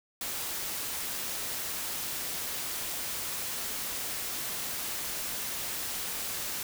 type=noise; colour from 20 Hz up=white; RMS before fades=-35 dBFS; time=0.21-6.63 s; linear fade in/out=2 ms; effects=none